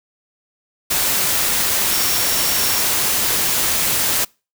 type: tone in noise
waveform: sine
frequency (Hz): 5540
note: F8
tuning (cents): -15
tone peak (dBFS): -26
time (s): 1.91-2.82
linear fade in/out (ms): 10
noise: white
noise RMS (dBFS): -18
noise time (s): 0.9-4.25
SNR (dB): -11
effects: noise-tail reverb RT60 0.3 s tail -26 dB re dry